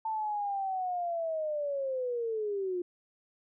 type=linear sweep; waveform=sine; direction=down; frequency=891 to 349.2 Hz; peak=-30 dBFS; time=0.05-2.82 s; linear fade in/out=5 ms; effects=none